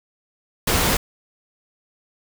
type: noise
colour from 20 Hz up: pink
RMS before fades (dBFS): -19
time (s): 0.67-0.97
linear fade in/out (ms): 5
effects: none